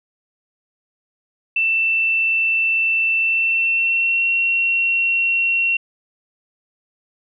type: tone with pitch glide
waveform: sine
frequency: 2671 to 2730 Hz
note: E7 to F7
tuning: +22 to -40 cents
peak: -15 dBFS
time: 1.56-5.77 s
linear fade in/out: 5 ms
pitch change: +38 cents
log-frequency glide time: 3.19-4.28 s
effects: none